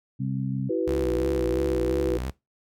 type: harmonic tone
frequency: 66.1 Hz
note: C2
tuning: 18 cents sharp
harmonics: 2 / 3 / 4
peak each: -27 / -31 / -33 dBFS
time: 0.19-0.7 s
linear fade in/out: 20 ms
type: chord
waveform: sine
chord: E suspended second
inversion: none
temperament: equal with one note detuned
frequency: 329.6 / 379.3 / 493.9 Hz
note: E4 / F#4 / B4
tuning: 0 / +43 / 0 cents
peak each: -27 dBFS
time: 0.69-2.18 s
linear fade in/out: 10 ms
type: tone with vibrato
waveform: sawtooth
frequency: 64.7 Hz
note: C2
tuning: 19 cents flat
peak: -25 dBFS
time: 0.87-2.31 s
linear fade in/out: 10 ms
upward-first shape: sine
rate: 2.9 Hz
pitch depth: 140 cents each way
effects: noise-tail reverb RT60 0.2 s tail -20 dB re dry